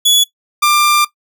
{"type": "tone pair in turn", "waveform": "sawtooth", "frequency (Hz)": [3401, 1190.3], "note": ["G#7", "D6"], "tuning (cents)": [40, 23], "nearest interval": "octave + tritone", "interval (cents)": 1817, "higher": "first", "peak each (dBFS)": -5, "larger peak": "neither", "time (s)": [[0.05, 0.24], [0.62, 1.05]], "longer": "second", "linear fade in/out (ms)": 10, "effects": ["noise-tail reverb RT60 0.1 s tail -17 dB re dry"]}